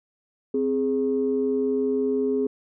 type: tone pair together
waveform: sine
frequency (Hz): 261.6 / 415.9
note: C4 / G#4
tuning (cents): 0 / +2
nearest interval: minor sixth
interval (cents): 802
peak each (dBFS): -24 / -22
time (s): 0.54-2.47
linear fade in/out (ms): 5
effects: tanh soft clip ceiling -13 dBFS